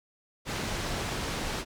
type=low-pass noise; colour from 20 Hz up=pink; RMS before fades=-33 dBFS; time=0.45-1.65 s; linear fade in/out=50 ms; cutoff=6800 Hz; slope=12 dB/octave; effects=none